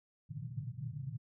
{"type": "band-pass noise", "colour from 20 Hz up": "pink", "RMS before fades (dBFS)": -42, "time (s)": [0.29, 1.18], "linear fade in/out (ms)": 20, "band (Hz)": [110, 150], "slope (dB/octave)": 48, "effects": []}